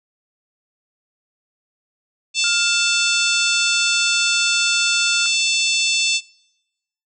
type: harmonic tone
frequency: 885 Hz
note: A5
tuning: 10 cents sharp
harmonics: 3 / 4 / 5 / 6 / 7 / 8 / 9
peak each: -20 / -22 / -24 / -26 / -27 / -28 / -29 dBFS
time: 2.34-6.21 s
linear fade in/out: 50 ms
type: tone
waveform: sine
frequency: 1400 Hz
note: F6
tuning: 4 cents sharp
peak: -25 dBFS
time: 2.44-5.26 s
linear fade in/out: 0 ms
effects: noise-tail reverb RT60 0.9 s tail -23 dB re dry